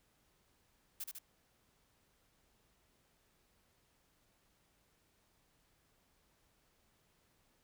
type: noise with echo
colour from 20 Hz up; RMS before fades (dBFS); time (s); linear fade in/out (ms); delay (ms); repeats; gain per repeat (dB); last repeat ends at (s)
blue; -42; 1-1.04; 5; 74; 2; -3; 1.188
effects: pink hiss -74 dBFS RMS until 7.63 s